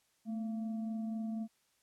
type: tone with frequency modulation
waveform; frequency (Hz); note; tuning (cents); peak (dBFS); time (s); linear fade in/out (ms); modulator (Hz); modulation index
sine; 220; A3; 0; -35; 0.25-1.48; 50; 464; 0.31
effects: white hiss -74 dBFS RMS until 1.82 s + low-pass 11000 Hz 12 dB/octave